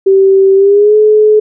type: tone with pitch glide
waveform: sine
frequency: 387.1 to 427 Hz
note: G4 to G#4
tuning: -22 to +48 cents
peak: -3 dBFS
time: 0.06-1.4 s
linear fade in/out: 10 ms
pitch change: +170 cents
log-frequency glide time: 0.55-0.96 s
effects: none